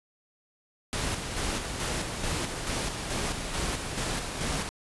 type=noise with tremolo; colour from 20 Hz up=pink; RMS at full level=-30 dBFS; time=0.93-4.69 s; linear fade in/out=0 ms; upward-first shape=square; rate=2.3 Hz; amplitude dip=40%; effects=resampled to 24000 Hz